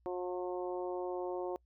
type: harmonic tone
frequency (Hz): 180.2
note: F#3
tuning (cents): -45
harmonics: 2 / 3 / 4 / 5 / 6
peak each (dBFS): -37 / -41 / -44 / -46 / -52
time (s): 0.06-1.56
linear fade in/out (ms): 0
effects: noise-tail reverb RT60 0.1 s tail -26 dB re dry + added 60 Hz sine -67 dBFS peak until 1.65 s